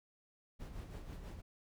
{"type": "noise with tremolo", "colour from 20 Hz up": "brown", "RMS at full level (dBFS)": -45, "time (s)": [0.59, 1.42], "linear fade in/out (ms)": 20, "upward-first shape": "sine", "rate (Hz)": 6.1, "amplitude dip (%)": 50, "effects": []}